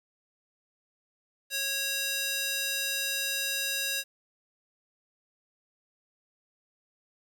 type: tone with high-pass filter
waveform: square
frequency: 550 Hz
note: C#5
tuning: 14 cents flat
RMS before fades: -31 dBFS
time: 1.5-4.04 s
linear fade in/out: 50 ms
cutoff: 2600 Hz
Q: 0.9
effects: 9-bit